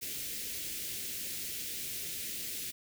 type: band-stop noise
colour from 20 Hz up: white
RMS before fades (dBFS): -39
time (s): 0.01-2.72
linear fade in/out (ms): 20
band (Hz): 470 to 2000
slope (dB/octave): 24
effects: none